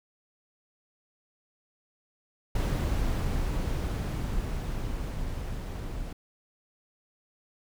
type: noise with level ramp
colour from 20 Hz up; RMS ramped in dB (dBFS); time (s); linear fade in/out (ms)
brown; -26 to -36; 2.55-6.13; 5
effects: none